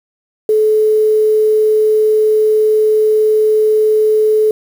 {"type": "tone with quantisation", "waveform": "sine", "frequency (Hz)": 430.9, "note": "A4", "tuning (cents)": -36, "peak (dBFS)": -8, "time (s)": [0.49, 4.51], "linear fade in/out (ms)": 2, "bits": 6, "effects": []}